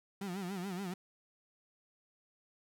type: tone with vibrato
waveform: 35% pulse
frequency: 187.8 Hz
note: F#3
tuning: 26 cents sharp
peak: -36 dBFS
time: 0.21-0.94 s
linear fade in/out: 5 ms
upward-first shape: sine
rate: 7 Hz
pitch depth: 130 cents each way
effects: none